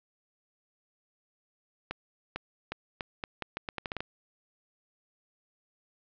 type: accelerating click train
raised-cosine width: 0.3 ms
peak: -17 dBFS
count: 13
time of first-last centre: 1.91-4.005 s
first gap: 450 ms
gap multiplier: 0.8
effects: low-pass 4000 Hz 12 dB/octave